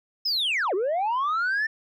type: linear two-way sweep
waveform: sine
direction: down then up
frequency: 5274 to 348.1 to 1803 Hz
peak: -20 dBFS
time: 0.25-1.67 s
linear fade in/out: 10 ms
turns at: 0.74 s
effects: tanh soft clip ceiling -21 dBFS